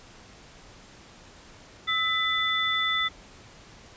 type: tone cluster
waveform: sine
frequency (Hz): 1303 / 2002 / 3505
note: E6 / B6 / A7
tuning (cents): -20 / +23 / -7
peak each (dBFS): -29 / -27 / -27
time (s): 1.87-3.09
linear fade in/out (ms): 20
effects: pink hiss -50 dBFS RMS until 3.96 s + resampled to 16000 Hz